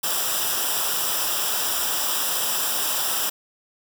white noise with comb filter, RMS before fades -24 dBFS, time 0.03-3.3 s, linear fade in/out 10 ms, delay 0.46 ms, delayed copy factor -0.75, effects none

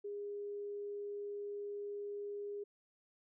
sine tone, 408.5 Hz, G#4, 29 cents flat, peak -40 dBFS, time 0.04-2.64 s, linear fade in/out 10 ms, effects none

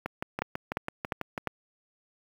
two click trains, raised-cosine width 0.5 ms, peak -13 / -16 dBFS, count 4 / 9, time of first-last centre 0.42-1.473 / 0.06-1.378 s, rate 2.85 / 6.07 Hz, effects high-pass 60 Hz 12 dB/octave + 7-bit

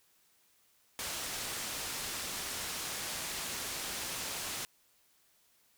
white low-pass noise, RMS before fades -39 dBFS, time 0.99-4.65 s, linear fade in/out 0 ms, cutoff 9200 Hz, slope 12 dB/octave, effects white hiss -69 dBFS RMS until 5.77 s

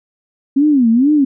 sine tone with vibrato, 261.6 Hz, C4, in tune, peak -8 dBFS, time 0.56-1.25 s, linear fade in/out 10 ms, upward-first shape sine, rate 2.2 Hz, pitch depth 260 cents each way, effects none

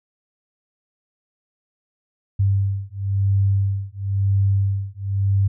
sine beating tone pair, 98 / 98.98 Hz, G2 / G2, 0 / +17 cents, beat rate 0.98 Hz, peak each -20 / -20 dBFS, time 2.39-5.48 s, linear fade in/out 10 ms, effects none

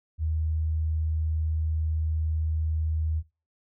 sine tone, 78.9 Hz, D#2, 25 cents sharp, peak -24 dBFS, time 0.18-3.23 s, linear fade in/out 50 ms, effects noise-tail reverb RT60 0.3 s tail -21 dB re dry

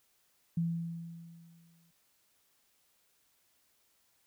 sine tone with exponential decay, 167.6 Hz, E3, 29 cents sharp, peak -27 dBFS, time 0.57-1.91 s, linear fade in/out 5 ms, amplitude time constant 290 ms, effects white hiss -72 dBFS RMS until 4.26 s

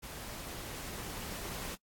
pink noise with level ramp, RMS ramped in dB -45 to -41 dBFS, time 0.02-1.76 s, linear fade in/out 20 ms, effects noise-tail reverb RT60 0.1 s tail -23 dB re dry + AAC 64 kbps

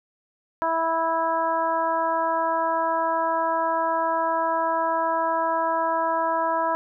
harmonic tone, 327.9 Hz, E4, 9 cents flat, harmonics 1 / 2 / 3 / 4 / 5, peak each -34 / -26 / -23 / -30 / -34 dBFS, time 0.62-6.75 s, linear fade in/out 0 ms, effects none

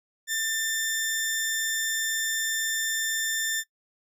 sawtooth tone pair together, 1786 / 3572 Hz, A6 / A7, +25 / +25 cents, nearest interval octave, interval 1200 cents, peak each -24 dBFS, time 0.27-3.64 s, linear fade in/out 50 ms, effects noise-tail reverb RT60 0.1 s tail -22 dB re dry + resampled to 32000 Hz

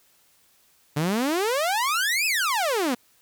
sawtooth exponential two-way sweep, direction up then down, 141.3 to 2637 to 229.8 Hz, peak -18 dBFS, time 0.96-2.95 s, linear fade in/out 10 ms, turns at 2.26 s, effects white hiss -61 dBFS RMS until 3.21 s

